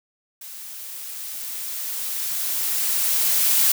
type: noise with level ramp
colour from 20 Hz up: blue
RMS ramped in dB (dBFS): -38 to -17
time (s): 0.41-3.72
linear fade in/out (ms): 5
effects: none